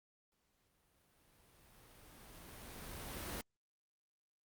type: noise with exponential growth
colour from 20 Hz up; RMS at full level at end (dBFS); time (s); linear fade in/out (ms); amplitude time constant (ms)
pink; -42; 0.32-3.41; 0; 670
effects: Opus 48 kbps